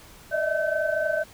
sine tone cluster, 597 / 626 / 650 / 1534 Hz, D5 / D#5 / E5 / G6, +28 / +10 / -24 / -38 cents, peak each -28 dBFS, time 0.31-1.24 s, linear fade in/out 20 ms, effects pink hiss -49 dBFS RMS until 1.33 s

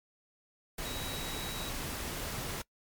sine tone in noise, 3857 Hz, B7, 42 cents flat, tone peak -43 dBFS, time 0.85-1.7 s, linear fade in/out 5 ms, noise pink, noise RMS -38 dBFS, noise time 0.78-2.62 s, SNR -8 dB, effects noise-tail reverb RT60 0.1 s tail -23 dB re dry + MP3 96 kbps

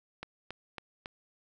click train, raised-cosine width 0.3 ms, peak -23 dBFS, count 4, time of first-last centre 0.23-1.059 s, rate 3.62 Hz, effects none

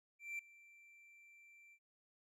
triangle tone with ADSR envelope, 2349 Hz, D7, in tune, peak -38 dBFS, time 0.19-1.79 s, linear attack 200 ms, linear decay 3 ms, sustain -21 dB, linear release 63 ms, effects none

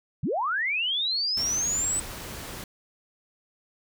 sine linear sweep, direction up, 98.9 to 8110 Hz, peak -24 dBFS, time 0.23-2 s, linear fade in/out 5 ms
pink noise, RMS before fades -38 dBFS, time 1.37-2.64 s, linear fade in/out 2 ms
effects none

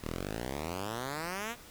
5% pulse exponential sweep, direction up, 36.24 to 246.9 Hz, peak -24 dBFS, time 0.01-1.56 s, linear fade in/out 50 ms, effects pink hiss -52 dBFS RMS until 1.7 s

